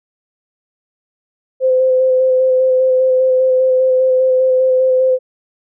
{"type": "tone with vibrato", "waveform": "sine", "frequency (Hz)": 516, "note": "C5", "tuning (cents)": -24, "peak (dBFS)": -9, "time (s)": [1.6, 5.19], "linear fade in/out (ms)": 50, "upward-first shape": "square", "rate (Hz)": 5, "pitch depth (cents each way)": 12, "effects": []}